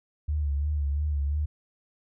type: tone with vibrato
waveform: sine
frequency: 72.9 Hz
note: D2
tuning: 12 cents flat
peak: -24 dBFS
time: 0.28-1.46 s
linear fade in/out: 10 ms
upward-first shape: sine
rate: 2.9 Hz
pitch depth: 62 cents each way
effects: none